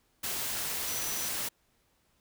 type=tone in noise; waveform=sine; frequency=5920 Hz; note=F#8; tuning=in tune; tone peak=-39 dBFS; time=0.87-1.29 s; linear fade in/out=10 ms; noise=white; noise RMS=-34 dBFS; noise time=0.23-1.49 s; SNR=-8 dB; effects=pink hiss -71 dBFS RMS until 2.2 s